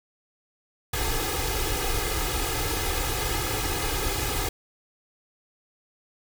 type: noise with comb filter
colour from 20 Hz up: pink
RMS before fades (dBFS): -27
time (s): 0.93-4.49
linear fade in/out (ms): 5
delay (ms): 2.4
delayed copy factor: +0.95
effects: none